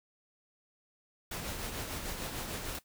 pink noise with tremolo, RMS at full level -37 dBFS, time 1.31-2.79 s, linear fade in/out 5 ms, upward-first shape triangle, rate 6.7 Hz, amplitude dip 45%
white noise with exponential decay, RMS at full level -38 dBFS, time 2.75-2.84 s, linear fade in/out 0 ms, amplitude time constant 18 ms
effects none

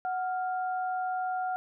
sine tone pair together, 740 / 1396.9 Hz, F#5 / F6, 0 / 0 cents, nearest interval major seventh, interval 1100 cents, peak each -29 / -38 dBFS, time 0.05-1.56 s, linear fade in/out 0 ms, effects none

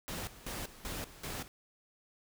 pink noise with tremolo, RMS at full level -40 dBFS, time 0.08-1.48 s, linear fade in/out 0 ms, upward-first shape square, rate 2.6 Hz, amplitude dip 80%, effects none

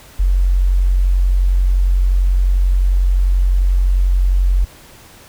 sine tone, 45.69 Hz, F#1, 21 cents flat, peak -10 dBFS, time 0.19-4.65 s, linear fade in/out 10 ms, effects pink hiss -42 dBFS RMS until 5.28 s

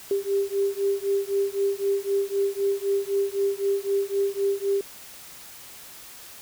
sine beating tone pair, 394.5 / 398.4 Hz, G4 / G4, +11 / +28 cents, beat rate 3.9 Hz, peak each -25 dBFS, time 0.11-4.81 s, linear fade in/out 2 ms, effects white hiss -44 dBFS RMS until 6.41 s

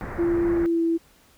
pink low-pass noise, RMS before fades -33 dBFS, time 0.01-0.66 s, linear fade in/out 0 ms, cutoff 2000 Hz, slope 48 dB/octave
sine tone with pitch glide, 341.8 to 331.7 Hz, F4 to E4, -37 to +11 cents, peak -19 dBFS, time 0.18-0.98 s, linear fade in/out 20 ms, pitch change -52 cents, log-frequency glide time 0.54-0.82 s
effects pink hiss -57 dBFS RMS until 1.37 s

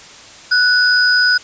sine tone pair together, 1480 / 4978 Hz, F#6 / D#8, 0 / 0 cents, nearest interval octave + major sixth, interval 2100 cents, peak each -11 / -15 dBFS, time 0.51-1.38 s, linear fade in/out 10 ms, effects white hiss -38 dBFS RMS until 1.43 s + resampled to 16000 Hz

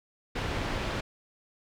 pink low-pass noise, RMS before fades -32 dBFS, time 0.35-1.01 s, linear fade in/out 10 ms, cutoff 3300 Hz, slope 12 dB/octave, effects none

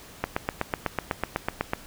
click train, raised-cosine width 0.5 ms, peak -9 dBFS, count 13, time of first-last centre 0.24-1.734 s, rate 8.03 Hz, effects pink hiss -47 dBFS RMS until 1.86 s

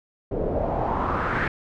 pink noise with low-pass filter sweep, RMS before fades -25 dBFS, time 0.31-1.48 s, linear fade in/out 5 ms, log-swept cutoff 440 to 1800 Hz, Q 3.5, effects none

